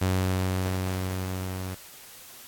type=tone with level ramp; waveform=sawtooth; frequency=93.2 Hz; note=F#2; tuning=13 cents sharp; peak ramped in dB=-18 to -28 dBFS; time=0.01-1.75 s; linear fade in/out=10 ms; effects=white hiss -47 dBFS RMS until 2.47 s + AAC 64 kbps